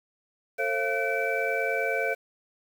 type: tone cluster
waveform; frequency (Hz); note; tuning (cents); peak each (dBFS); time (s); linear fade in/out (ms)
sine; 448.3 / 538 / 684 / 1516 / 2312; A4 / C5 / F5 / F#6 / D7; +32 / +48 / -36 / +42 / -28; -31; 0.58-2.15; 20
effects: 8-bit